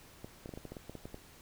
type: clicks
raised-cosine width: 2 ms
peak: -30 dBFS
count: 12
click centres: 0.245 / 0.459 / 0.492 / 0.538 / 0.575 / 0.653 / 0.72 / 0.768 / 0.896 / 0.953 / 1.055 / 1.144 s
effects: pink hiss -57 dBFS RMS until 1.41 s